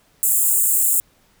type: high-pass noise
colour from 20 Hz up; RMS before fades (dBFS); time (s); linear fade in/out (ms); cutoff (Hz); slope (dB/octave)
pink; -17; 0.23-1; 0; 7200; 96
effects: pink hiss -58 dBFS RMS until 1.4 s